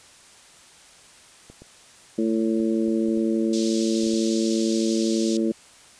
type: clicks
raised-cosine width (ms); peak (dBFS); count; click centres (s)
2; -30; 9; 1.5 / 1.62 / 2.602 / 2.882 / 3.086 / 3.174 / 4.035 / 4.066 / 4.138
type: harmonic tone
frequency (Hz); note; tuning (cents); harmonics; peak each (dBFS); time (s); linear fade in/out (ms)
111.7; A2; +27; 2 / 3 / 4 / 5; -23 / -23 / -30 / -33; 2.18-5.52; 5
type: band-pass noise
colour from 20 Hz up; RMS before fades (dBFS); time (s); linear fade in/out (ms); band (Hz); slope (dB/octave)
pink; -35; 3.53-5.37; 2; 3900 to 7200; 24
effects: white hiss -50 dBFS RMS until 5.99 s + resampled to 22050 Hz